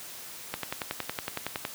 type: click train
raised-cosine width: 0.3 ms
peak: -14 dBFS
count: 13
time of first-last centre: 0.54-1.651 s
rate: 10.8 Hz
effects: white hiss -43 dBFS RMS until 1.74 s + high-pass 80 Hz 12 dB/octave